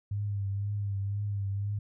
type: tone with vibrato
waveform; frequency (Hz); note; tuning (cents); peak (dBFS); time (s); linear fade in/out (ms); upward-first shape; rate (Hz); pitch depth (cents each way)
sine; 100.7; G2; +47; -29; 0.11-1.79; 5; triangle; 2; 48
effects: none

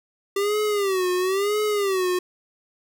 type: tone with vibrato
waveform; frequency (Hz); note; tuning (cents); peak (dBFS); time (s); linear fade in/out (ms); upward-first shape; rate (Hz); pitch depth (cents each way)
square; 391.8; G4; -1; -21; 0.36-2.19; 5; sine; 0.99; 140
effects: none

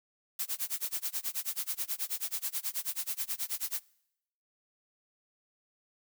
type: noise with tremolo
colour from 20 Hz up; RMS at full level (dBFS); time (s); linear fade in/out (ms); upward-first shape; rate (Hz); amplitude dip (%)
blue; -32; 0.39-3.8; 5; sine; 9.3; 100
effects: noise-tail reverb RT60 0.8 s tail -24 dB re dry

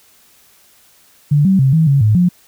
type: tone with pitch steps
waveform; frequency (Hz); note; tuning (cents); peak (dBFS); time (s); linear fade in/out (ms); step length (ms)
sine; 146.2 / 191.7 / 133.6 / 160.7 / 139.1 / 107.2 / 177.8; D3 / G3 / C3 / E3 / C#3 / A2 / F3; -7 / -38 / +36 / -44 / +6 / -45 / +31; -8; 1.31-2.29; 10; 140
effects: white hiss -50 dBFS RMS until 2.47 s

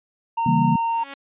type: tone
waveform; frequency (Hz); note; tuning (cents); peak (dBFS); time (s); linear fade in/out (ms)
triangle; 920; A#5; -23; -18; 0.37-1.04; 10
type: chord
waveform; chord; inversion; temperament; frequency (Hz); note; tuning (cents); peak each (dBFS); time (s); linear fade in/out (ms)
sine; C# diminished seventh; none; equal; 138.59 / 164.81 / 196 / 233.1; C#3 / E3 / G3 / Bb3; 0 / 0 / 0 / 0; -23 / -21 / -24 / -21; 0.46-0.76; 5
type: tone with exponential growth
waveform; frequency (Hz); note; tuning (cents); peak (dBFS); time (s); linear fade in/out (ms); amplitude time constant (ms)
5% pulse; 277.2; C#4; 0; -21; 0.73-1.14; 5; 87
effects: resampled to 8000 Hz

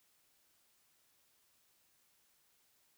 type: silence
effects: white hiss -73 dBFS RMS until 2.97 s

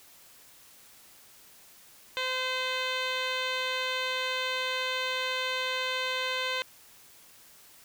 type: tone with low-pass filter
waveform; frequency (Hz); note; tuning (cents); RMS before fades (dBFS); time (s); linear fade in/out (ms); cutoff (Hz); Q
10% pulse; 514; C5; -31; -31; 2.17-6.62; 0; 4200; 2.6
effects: white hiss -55 dBFS RMS until 7.84 s

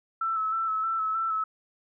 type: tone with vibrato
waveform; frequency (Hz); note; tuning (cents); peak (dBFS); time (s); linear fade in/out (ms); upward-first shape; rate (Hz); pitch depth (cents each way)
sine; 1315; E6; -5; -25; 0.21-1.44; 5; square; 3.2; 24
effects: none

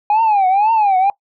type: tone with vibrato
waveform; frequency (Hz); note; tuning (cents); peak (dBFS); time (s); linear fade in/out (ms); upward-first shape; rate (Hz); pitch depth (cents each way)
sine; 820; G#5; -22; -8; 0.1-1.1; 2; triangle; 2; 200
effects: noise-tail reverb RT60 0.1 s tail -21 dB re dry + tanh soft clip ceiling -9 dBFS

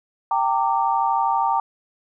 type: chord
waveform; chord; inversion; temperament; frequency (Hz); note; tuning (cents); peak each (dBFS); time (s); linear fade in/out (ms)
sine; G minor; none; equal with one note detuned; 784 / 916.3 / 1174.7; G5 / Bb5 / D6; 0 / -30 / 0; -22 / -20 / -25; 0.31-1.6; 2
effects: none

